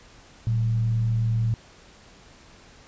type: tone with frequency modulation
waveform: sine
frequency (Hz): 113.6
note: A#2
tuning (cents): -44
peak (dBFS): -20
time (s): 0.47-1.54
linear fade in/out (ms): 0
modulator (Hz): 78.4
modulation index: 0.27
effects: pink hiss -51 dBFS RMS until 2.87 s + resampled to 16000 Hz